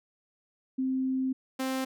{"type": "tone pair in turn", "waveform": ["sine", "sawtooth"], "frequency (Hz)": [261.6, 262.7], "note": ["C4", "C4"], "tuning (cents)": [0, 7], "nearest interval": "unison", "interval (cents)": 7, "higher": "second", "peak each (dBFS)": [-26, -25], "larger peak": "second", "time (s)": [[0.78, 1.33], [1.59, 1.85]], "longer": "first", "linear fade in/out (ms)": 10, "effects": []}